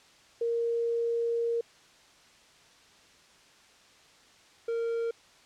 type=tone pair in turn; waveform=sine / triangle; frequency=466.2 / 462.4 Hz; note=A#4 / A#4; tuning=0 / -14 cents; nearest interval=unison; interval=14 cents; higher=first; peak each=-26 dBFS; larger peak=neither; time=0.41-1.61 / 4.68-5.11 s; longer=first; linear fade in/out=5 ms; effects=white hiss -58 dBFS RMS until 5.45 s + low-pass 6000 Hz 12 dB/octave